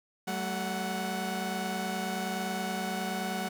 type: tone cluster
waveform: sawtooth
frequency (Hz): 190.3 / 219.8 / 740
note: F#3 / A3 / F#5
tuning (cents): +49 / -2 / 0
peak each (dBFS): -31 / -34 / -31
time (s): 0.27-3.49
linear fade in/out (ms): 10
effects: none